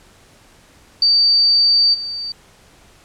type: tone with level steps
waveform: sine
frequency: 4619 Hz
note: D8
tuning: 30 cents flat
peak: -10 / -23 dBFS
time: 1.02-2.32 s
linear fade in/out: 2 ms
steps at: 1.93 s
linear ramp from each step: 20 ms
effects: pink hiss -49 dBFS RMS until 3.04 s + low-pass 10000 Hz 12 dB/octave